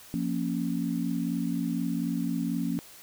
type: chord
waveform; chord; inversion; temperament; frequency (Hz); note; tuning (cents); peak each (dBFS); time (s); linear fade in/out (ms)
sine; Bb minor; second; equal; 174.61 / 233.1 / 277.2; F3 / Bb3 / Db4; 0 / 0 / 0; -31; 0.14-2.79; 0
effects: white hiss -50 dBFS RMS until 3.02 s